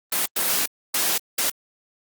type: noise bursts at uneven times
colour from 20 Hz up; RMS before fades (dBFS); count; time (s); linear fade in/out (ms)
white; -22; 4; 0.12-0.26 / 0.36-0.66 / 0.94-1.18 / 1.38-1.5; 5
effects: high-pass 200 Hz 12 dB/octave + Opus 24 kbps